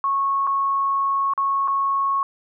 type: tone with dropouts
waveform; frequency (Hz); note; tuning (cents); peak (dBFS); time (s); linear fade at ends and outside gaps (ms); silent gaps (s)
sine; 1100; C#6; -14; -18; 0.04-2.23; 1; 0.469-0.473 / 1.336-1.377 / 1.676-1.681
effects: none